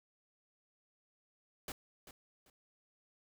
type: noise with echo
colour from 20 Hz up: pink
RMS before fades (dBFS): -43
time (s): 1.68-1.72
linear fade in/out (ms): 2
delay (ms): 390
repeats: 2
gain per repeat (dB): -12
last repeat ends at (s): 2.5
effects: none